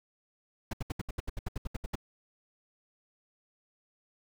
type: noise bursts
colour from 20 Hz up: brown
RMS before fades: -33 dBFS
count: 14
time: 0.71-1.955 s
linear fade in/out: 5 ms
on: 23 ms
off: 71 ms
effects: none